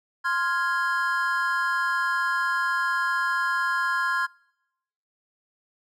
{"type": "chord", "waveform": "triangle", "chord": "F minor", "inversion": "second", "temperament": "equal", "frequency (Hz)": [1046.5, 1396.9, 1661.2], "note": ["C6", "F6", "Ab6"], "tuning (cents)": [0, 0, 0], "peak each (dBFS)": -25, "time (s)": [0.24, 4.27], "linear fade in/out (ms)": 20, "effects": ["noise-tail reverb RT60 0.9 s tail -26 dB re dry"]}